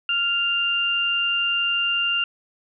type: tone pair together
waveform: sine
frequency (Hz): 1396.9 / 2791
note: F6 / F7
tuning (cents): 0 / -2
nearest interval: octave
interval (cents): 1198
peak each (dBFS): -27 / -20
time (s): 0.09-2.24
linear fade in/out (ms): 2
effects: none